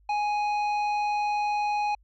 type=tone with tanh clipping; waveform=triangle; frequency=832 Hz; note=G#5; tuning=3 cents sharp; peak=-26 dBFS; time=0.09-1.95 s; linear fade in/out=5 ms; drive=18 dB; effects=added 50 Hz sine -57 dBFS peak until 2.03 s + low-pass 4000 Hz 12 dB/octave